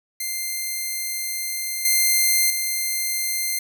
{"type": "tone with level steps", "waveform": "5% pulse", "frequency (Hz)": 2093, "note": "C7", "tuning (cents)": 0, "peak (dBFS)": [-15, -6, -12], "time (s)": [0.2, 3.59], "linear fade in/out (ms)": 5, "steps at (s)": [1.85, 2.5], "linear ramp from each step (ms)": 2, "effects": []}